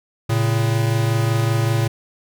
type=tone pair together; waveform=square; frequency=113.31 / 138.59 Hz; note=A#2 / C#3; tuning=-49 / 0 cents; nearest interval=minor third; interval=349 cents; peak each=-18 / -23 dBFS; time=0.29-1.88 s; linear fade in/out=10 ms; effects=none